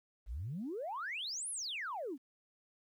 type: exponential two-way sweep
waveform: sine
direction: up then down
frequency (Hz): 46.3 to 11175 to 240.8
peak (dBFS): -37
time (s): 0.26-2.18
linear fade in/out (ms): 50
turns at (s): 1.5
effects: tanh soft clip ceiling -33 dBFS + 12-bit